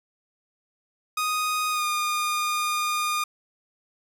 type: tone with pitch glide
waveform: sawtooth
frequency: 1244.5 to 1217.5 Hz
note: D#6 to D#6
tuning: 0 to -38 cents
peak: -20 dBFS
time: 1.17-3.24 s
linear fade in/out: 5 ms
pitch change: -38 cents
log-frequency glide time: 1.7-1.85 s
effects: none